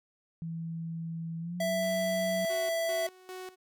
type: tone with pitch glide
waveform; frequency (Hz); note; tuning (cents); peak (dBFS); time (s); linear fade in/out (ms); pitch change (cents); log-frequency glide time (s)
sine; 164.81 to 186.06; E3 to F#3; 0 to +10; -34; 0.42-2.45; 0; +210; 1.4-1.69
type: tone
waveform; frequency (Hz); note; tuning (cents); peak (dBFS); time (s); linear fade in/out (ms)
square; 662; E5; +7; -29; 1.6-3.07; 5
type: click train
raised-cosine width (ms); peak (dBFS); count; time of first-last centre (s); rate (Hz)
0.2; -38; 93; 1.83-2.566; 125
type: tone with tremolo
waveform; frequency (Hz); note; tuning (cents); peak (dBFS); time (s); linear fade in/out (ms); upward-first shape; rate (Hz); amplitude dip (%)
sawtooth; 370.4; F#4; +2; -36; 2.49-3.56; 20; square; 2.5; 80
effects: none